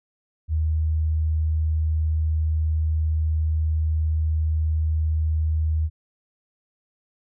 sine tone, 78.5 Hz, D#2, 16 cents sharp, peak -19 dBFS, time 0.48-5.9 s, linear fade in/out 50 ms, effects none

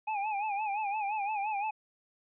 square tone with vibrato, 830.6 Hz, G#5, in tune, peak -31 dBFS, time 0.07-1.71 s, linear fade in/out 10 ms, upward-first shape sine, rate 5.8 Hz, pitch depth 94 cents each way, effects resampled to 8000 Hz

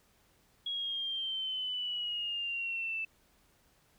sine exponential sweep, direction down, 3322 to 2637 Hz, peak -33 dBFS, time 0.66-3.05 s, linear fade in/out 5 ms, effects pink hiss -68 dBFS RMS until 3.98 s

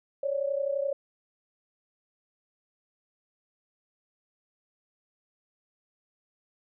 sine tone pair together, 550 / 581.7 Hz, C#5 / D5, -14 / -17 cents, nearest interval minor second, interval 97 cents, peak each -28 / -31 dBFS, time 0.23-0.93 s, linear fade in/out 5 ms, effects none

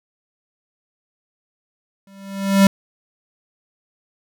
square tone with exponential growth, 196 Hz, G3, in tune, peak -7 dBFS, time 2.07-2.67 s, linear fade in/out 2 ms, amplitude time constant 130 ms, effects none

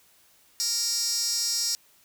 15% pulse tone with high-pass filter, 465.3 Hz, A#4, 3 cents flat, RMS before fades -27 dBFS, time 0.6-1.75 s, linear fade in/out 0 ms, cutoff 5800 Hz, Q 9.3, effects white hiss -60 dBFS RMS until 2.04 s

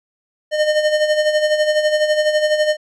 square tone with tremolo, 609 Hz, D#5, 37 cents flat, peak -12 dBFS, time 0.51-2.77 s, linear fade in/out 50 ms, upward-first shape sine, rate 12 Hz, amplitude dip 60%, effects low-pass 6000 Hz 12 dB/octave

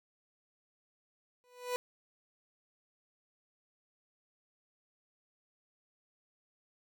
30% pulse tone with exponential growth, 494.3 Hz, B4, 1 cent sharp, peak -27 dBFS, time 1.44-1.76 s, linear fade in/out 0 ms, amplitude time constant 69 ms, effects none

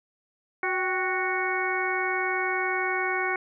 harmonic tone with a mistuned harmonic, 369.2 Hz, F#4, 4 cents flat, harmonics 1 / 2 / 3 / 4 / 5 / 6, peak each -31 / -32 / -33 / -31 / -33 / -30 dBFS, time 0.63-3.36 s, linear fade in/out 2 ms, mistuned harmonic 2, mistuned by +73 cents, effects none

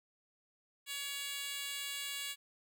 10% pulse tone with high-pass filter, 563 Hz, C#5, 27 cents sharp, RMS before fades -41 dBFS, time 0.86-2.36 s, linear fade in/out 50 ms, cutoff 3000 Hz, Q 0.8, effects none

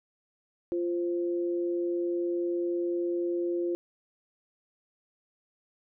sine tone pair together, 346.8 / 523 Hz, F4 / C5, -12 / -1 cents, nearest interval perfect fifth, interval 711 cents, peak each -27 / -37 dBFS, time 0.72-3.75 s, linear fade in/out 0 ms, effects none

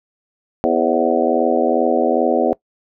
harmonic tone with a mistuned harmonic, 82.41 Hz, E2, in tune, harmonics 3 / 4 / 5 / 6 / 7 / 8 / 9, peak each -21 / -21 / -21 / -21 / -21 / -21 / -21 dBFS, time 0.64-2.53 s, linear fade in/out 0 ms, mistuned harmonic 6, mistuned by +59 cents, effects noise-tail reverb RT60 0.1 s tail -21 dB re dry

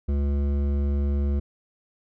sine tone with hard clipping, 70.8 Hz, C#2, 37 cents sharp, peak -23 dBFS, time 0.08-1.4 s, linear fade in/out 10 ms, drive 12 dB, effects none

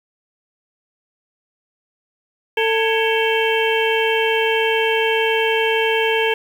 harmonic tone with a mistuned harmonic, 447.3 Hz, A4, 28 cents sharp, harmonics 1 / 2 / 4 / 5 / 6 / 7, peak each -18 / -23 / -24 / -25 / -24 / -25 dBFS, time 2.57-6.34 s, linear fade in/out 5 ms, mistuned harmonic 4, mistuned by -130 cents, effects 7-bit

